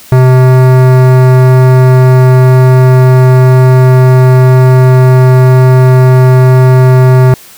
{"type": "tone with hard clipping", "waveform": "sine", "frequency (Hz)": 128.5, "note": "C3", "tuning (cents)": -31, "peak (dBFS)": -3, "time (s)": [0.12, 7.34], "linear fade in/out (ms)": 2, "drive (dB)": 18, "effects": ["white hiss -34 dBFS RMS until 7.57 s"]}